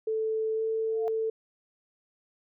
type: tone with pitch glide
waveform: sine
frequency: 439.9 to 444.2 Hz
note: A4 to A4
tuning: 0 to +16 cents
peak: -26 dBFS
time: 0.07-1.3 s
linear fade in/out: 5 ms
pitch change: +16 cents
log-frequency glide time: 0.55-0.62 s
type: tone with exponential growth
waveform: sine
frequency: 698.5 Hz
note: F5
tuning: in tune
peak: -30 dBFS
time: 0.86-1.08 s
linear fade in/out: 0 ms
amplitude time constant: 46 ms
effects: none